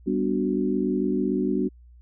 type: chord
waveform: sine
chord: G major seventh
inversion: none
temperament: equal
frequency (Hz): 196 / 246.9 / 293.7 / 370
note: G3 / B3 / D4 / F#4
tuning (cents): 0 / 0 / 0 / 0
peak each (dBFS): -27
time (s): 0.06-1.69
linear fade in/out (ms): 20
effects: added 60 Hz sine -47 dBFS peak until 2.01 s